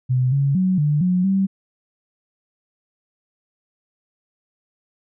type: tone with pitch steps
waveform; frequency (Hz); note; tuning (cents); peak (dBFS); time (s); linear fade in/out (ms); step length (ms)
sine; 127.3 / 139.2 / 186 / 148.1 / 181.5 / 193.3; C3 / C#3 / F#3 / D3 / F#3 / G3; -47 / +8 / +9 / +15 / -33 / -24; -15; 0.09-1.47; 20; 230
effects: none